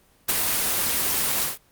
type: noise with ADSR envelope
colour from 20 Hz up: white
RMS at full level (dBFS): -18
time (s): 0.28-1.58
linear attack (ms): 17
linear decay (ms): 12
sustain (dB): -5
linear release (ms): 150
effects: pink hiss -59 dBFS RMS until 1.71 s + Opus 24 kbps